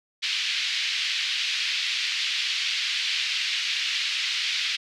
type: band-pass noise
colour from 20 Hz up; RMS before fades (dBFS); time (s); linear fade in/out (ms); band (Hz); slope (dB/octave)
pink; -27; 0.22-4.77; 20; 2300 to 4600; 24
effects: none